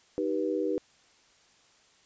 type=chord; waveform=sine; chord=Eb augmented; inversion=none; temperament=just; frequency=311.1 / 388.9 / 486.1 Hz; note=Eb4 / G4 / B4; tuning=0 / -14 / -28 cents; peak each=-31 dBFS; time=0.18-0.78 s; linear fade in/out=0 ms; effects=white hiss -62 dBFS RMS until 2.05 s + resampled to 16000 Hz